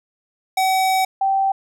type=tone pair in turn; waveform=square / sine; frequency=758 / 778 Hz; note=F#5 / G5; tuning=+42 / -13 cents; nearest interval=unison; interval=45 cents; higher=second; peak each=-16 / -15 dBFS; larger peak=second; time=0.57-1.05 / 1.21-1.52 s; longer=first; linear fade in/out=5 ms; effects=none